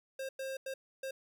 square tone bursts at uneven times, 533 Hz, C5, 32 cents sharp, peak -38 dBFS, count 4, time 0.19-0.29 / 0.39-0.57 / 0.66-0.74 / 1.03-1.11 s, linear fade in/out 5 ms, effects none

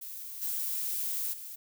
violet noise with level steps, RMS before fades -42 / -33 / -43 dBFS, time 0.01-1.56 s, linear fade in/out 10 ms, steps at 0.41 / 1.32 s, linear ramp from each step 20 ms, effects none

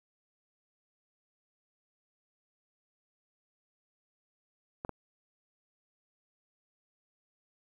clicks, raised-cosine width 1 ms, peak -23 dBFS, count 2, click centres 4.849 / 4.893 s, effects 10-bit

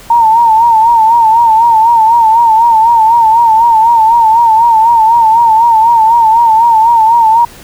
sine tone with vibrato, 910 Hz, A#5, 42 cents flat, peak -3 dBFS, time 0.1-7.45 s, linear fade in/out 5 ms, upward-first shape sine, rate 4 Hz, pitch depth 73 cents each way, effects pink hiss -34 dBFS RMS until 7.63 s

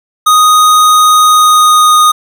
square tone with pitch glide, 1244.5 to 1235.9 Hz, D#6 to D#6, 0 to -12 cents, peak -4 dBFS, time 0.26-2.12 s, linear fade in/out 10 ms, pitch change -12 cents, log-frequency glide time 1.26-1.96 s, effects none

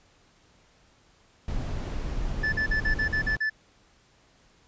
brown noise, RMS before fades -30 dBFS, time 1.48-3.37 s, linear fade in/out 2 ms
triangle tone bursts, 1746 Hz, A6, 14 cents flat, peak -22 dBFS, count 8, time 2.43-3.499 s, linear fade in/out 10 ms, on 96 ms, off 43 ms
effects pink hiss -61 dBFS RMS until 4.67 s + resampled to 16000 Hz

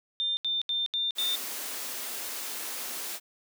sine tone bursts, 3600 Hz, A7, 39 cents sharp, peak -26 dBFS, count 5, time 0.2-1.354 s, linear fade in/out 0 ms, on 170 ms, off 76 ms
white high-pass noise, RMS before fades -36 dBFS, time 1.15-3.2 s, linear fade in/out 50 ms, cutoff 220 Hz, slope 48 dB/octave
effects none

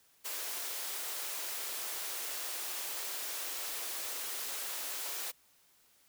white high-pass noise, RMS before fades -39 dBFS, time 0.24-5.32 s, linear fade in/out 20 ms, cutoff 350 Hz, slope 24 dB/octave, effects white hiss -67 dBFS RMS until 6.08 s

